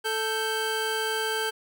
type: tone pair together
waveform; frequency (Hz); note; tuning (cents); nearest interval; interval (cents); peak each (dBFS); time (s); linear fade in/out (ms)
25% pulse; 440 / 1568; A4 / G6; 0 / 0; octave + minor seventh; 2200; -25; 0.04-1.51; 20
effects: none